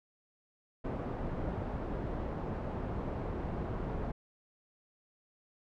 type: low-pass noise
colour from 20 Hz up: pink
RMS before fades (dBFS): -37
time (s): 0.84-4.12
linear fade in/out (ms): 10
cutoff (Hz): 820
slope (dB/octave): 12
effects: none